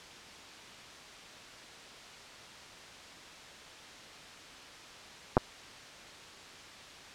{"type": "clicks", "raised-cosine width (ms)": 1, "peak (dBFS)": [-7, -12], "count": 2, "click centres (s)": [5.369, 5.377], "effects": ["white hiss -49 dBFS RMS until 7.14 s", "low-pass 5000 Hz 12 dB/octave"]}